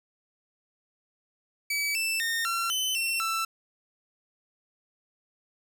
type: tone with pitch steps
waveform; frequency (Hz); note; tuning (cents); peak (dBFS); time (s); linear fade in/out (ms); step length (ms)
sawtooth; 2288 / 2655 / 1833 / 1362 / 3040 / 2708 / 1332; D7 / E7 / A#6 / F6 / F#7 / E7 / E6; -46 / +12 / -30 / -44 / +46 / +46 / +18; -23; 1.7-3.45; 5; 250
effects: none